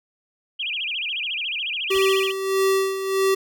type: tone with vibrato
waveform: sine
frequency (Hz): 2803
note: F7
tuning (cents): +6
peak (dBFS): -24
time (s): 0.59-2.32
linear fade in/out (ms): 10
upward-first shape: sine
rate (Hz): 14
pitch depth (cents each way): 290
type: tone with tremolo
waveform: square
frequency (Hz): 385.9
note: G4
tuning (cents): -27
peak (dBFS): -17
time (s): 1.9-3.35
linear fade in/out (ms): 10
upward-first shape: sine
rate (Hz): 1.6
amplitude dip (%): 65
type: noise with exponential decay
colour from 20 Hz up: pink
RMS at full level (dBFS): -37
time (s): 1.95-2.13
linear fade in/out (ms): 2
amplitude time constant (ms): 37
effects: none